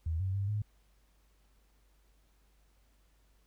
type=tone with pitch steps; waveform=sine; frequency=80.7 / 94.9 / 98.9 / 105.1 Hz; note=E2 / F#2 / G2 / G#2; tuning=-36 / +44 / +16 / +21 cents; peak=-30 dBFS; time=0.06-0.62 s; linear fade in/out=5 ms; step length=140 ms; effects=added 50 Hz sine -65 dBFS peak until 3.46 s + pink hiss -73 dBFS RMS until 3.46 s